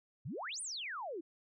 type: exponential two-way sweep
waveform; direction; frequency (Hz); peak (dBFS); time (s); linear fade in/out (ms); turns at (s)
sine; up then down; 105.2 to 9800 to 305.1; -39; 0.25-1.21; 10; 0.61
effects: none